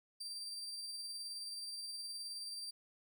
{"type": "tone with tremolo", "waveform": "35% pulse", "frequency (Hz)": 4699, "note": "D8", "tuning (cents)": 0, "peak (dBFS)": -40, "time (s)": [0.2, 2.71], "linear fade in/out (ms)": 10, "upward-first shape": "triangle", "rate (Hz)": 19, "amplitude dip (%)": 35, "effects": []}